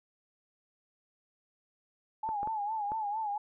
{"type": "tone with vibrato", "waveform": "sine", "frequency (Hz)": 850, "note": "G#5", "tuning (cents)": 40, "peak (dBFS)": -31, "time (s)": [2.23, 3.38], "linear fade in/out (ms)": 5, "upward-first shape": "sine", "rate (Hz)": 4.4, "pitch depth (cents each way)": 89}
{"type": "clicks", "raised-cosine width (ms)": 1, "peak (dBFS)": -27, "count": 4, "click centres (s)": [2.29, 2.431, 2.474, 2.919]}
{"effects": []}